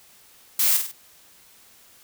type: noise with echo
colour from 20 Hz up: blue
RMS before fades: -20 dBFS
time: 0.59-0.77 s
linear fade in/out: 5 ms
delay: 49 ms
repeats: 3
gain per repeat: -6 dB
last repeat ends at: 0.917 s
effects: white hiss -53 dBFS RMS until 2.03 s